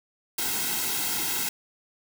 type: noise with comb filter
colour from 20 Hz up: white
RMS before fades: -28 dBFS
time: 0.38-1.49 s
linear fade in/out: 5 ms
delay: 1.7 ms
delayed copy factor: -0.9
effects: none